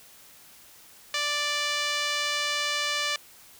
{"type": "tone with band-pass filter", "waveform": "5% pulse", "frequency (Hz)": 587.3, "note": "D5", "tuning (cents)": 0, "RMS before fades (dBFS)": -28, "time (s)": [1.14, 3.16], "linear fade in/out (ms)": 2, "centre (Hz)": 2100, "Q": 0.56, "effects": ["white hiss -52 dBFS RMS until 3.59 s"]}